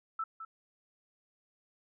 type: tone with echo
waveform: sine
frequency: 1318.5 Hz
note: E6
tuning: in tune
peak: -32 dBFS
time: 0.19-0.24 s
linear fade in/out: 5 ms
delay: 210 ms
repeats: 1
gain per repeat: -9 dB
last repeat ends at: 0.45 s
effects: none